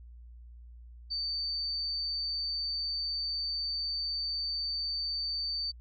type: tone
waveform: sine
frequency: 4578 Hz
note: D8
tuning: 45 cents flat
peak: -31 dBFS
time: 1.1-5.72 s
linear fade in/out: 20 ms
effects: added 59 Hz sine -47 dBFS peak until 5.8 s